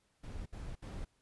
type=noise bursts; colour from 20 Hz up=brown; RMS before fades=-43 dBFS; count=3; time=0.23-1.05 s; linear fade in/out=10 ms; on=230 ms; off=65 ms; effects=pink hiss -75 dBFS RMS until 1.21 s + resampled to 24000 Hz